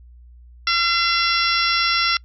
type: harmonic tone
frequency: 682 Hz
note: F5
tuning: 41 cents flat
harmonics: 2 / 3 / 4 / 5 / 6 / 7 / 8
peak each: -21 / -23 / -25 / -26 / -27 / -27 / -24 dBFS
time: 0.67-2.17 s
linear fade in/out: 2 ms
effects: noise-tail reverb RT60 0.1 s tail -26 dB re dry + added 60 Hz sine -42 dBFS peak until 2.24 s